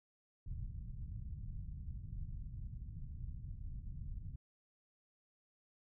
pink low-pass noise, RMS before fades -45 dBFS, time 0.46-4.36 s, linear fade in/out 2 ms, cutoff 140 Hz, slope 24 dB/octave, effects none

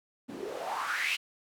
white noise with band-pass filter sweep, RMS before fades -34 dBFS, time 0.28-1.17 s, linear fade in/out 20 ms, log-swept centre 250 to 2900 Hz, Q 5.1, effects none

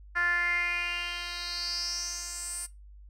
10% pulse tone with band-pass filter sweep, 349.2 Hz, F4, in tune, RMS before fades -32 dBFS, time 0.15-2.67 s, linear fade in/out 20 ms, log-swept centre 1600 to 9200 Hz, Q 6, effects noise-tail reverb RT60 0.2 s tail -18 dB re dry + added 50 Hz sine -47 dBFS peak until 3.09 s

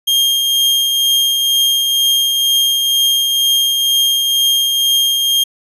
40% pulse tone with tremolo, 3216 Hz, G7, 44 cents sharp, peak -9 dBFS, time 0.07-5.44 s, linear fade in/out 10 ms, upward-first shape triangle, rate 2.1 Hz, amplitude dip 35%, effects resampled to 32000 Hz

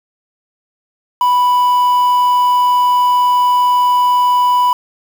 triangle tone with quantisation, 987.8 Hz, B5, in tune, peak -7 dBFS, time 1.21-4.73 s, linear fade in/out 2 ms, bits 5, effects none

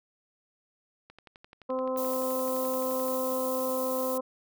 click train, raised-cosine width 0.3 ms, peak -33 dBFS, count 24, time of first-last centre 1.1-3.083 s, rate 11.6 Hz
harmonic tone, 258.9 Hz, C4, 18 cents flat, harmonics 1 / 2 / 3 / 4 / 5, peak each -35 / -29 / -43 / -36 / -45 dBFS, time 1.69-4.21 s, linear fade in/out 10 ms
violet noise, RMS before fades -37 dBFS, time 1.97-4.18 s, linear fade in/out 5 ms
effects none

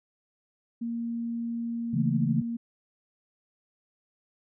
sine tone, 233.1 Hz, A#3, in tune, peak -29 dBFS, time 0.81-2.57 s, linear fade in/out 10 ms
sine chord, A major, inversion first, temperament equal, 138.59 / 164.81 / 220 Hz, C#3 / E3 / A3, 0 / 0 / 0 cents, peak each -28 dBFS, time 1.93-2.42 s, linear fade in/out 10 ms
effects none

